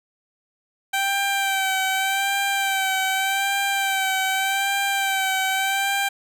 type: tone with vibrato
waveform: 15% pulse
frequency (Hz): 778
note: G5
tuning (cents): -13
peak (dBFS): -14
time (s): 0.93-6.09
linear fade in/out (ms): 10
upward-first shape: sine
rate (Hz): 0.84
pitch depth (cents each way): 34
effects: none